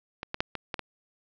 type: clicks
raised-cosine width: 0.3 ms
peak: -18 / -15 / -9 / -17 / -15 / -17 dBFS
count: 6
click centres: 0.231 / 0.344 / 0.405 / 0.553 / 0.742 / 0.793 s
effects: resampled to 16000 Hz + 7-bit